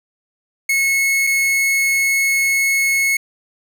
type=tone pair in turn; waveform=45% pulse; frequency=2186 / 2186 Hz; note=C#7 / C#7; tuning=-25 / -25 cents; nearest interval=unison; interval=0 cents; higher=neither; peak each=-14 dBFS; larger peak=neither; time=0.69-1.27 / 1.27-3.17 s; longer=second; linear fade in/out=5 ms; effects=none